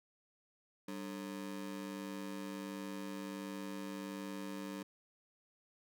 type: ring-modulated tone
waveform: 35% pulse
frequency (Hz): 244.3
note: B3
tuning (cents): -19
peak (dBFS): -37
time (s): 0.88-4.83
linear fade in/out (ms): 5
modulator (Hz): 50.7
effects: none